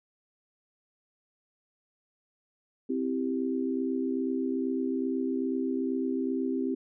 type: chord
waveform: sine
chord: C major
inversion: none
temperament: equal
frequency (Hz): 261.6 / 329.6 / 392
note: C4 / E4 / G4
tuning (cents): 0 / 0 / 0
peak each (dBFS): -29 / -34 / -33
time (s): 2.89-6.75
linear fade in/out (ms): 10
effects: none